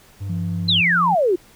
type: tone with vibrato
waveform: triangle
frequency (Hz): 98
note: G2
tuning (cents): 0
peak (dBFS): -23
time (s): 0.2-0.82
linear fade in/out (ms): 20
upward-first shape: square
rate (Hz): 3.9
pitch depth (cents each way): 9
type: tone with pitch glide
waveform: sine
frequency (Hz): 171.1 to 173.89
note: F3 to F3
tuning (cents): -35 to -7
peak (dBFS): -23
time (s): 0.29-1.15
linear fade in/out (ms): 10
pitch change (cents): +28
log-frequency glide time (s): 0.53-0.99
type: exponential sweep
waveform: sine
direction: down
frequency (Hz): 4186 to 335.9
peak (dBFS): -14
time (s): 0.68-1.36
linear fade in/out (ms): 10
effects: pink hiss -50 dBFS RMS until 1.55 s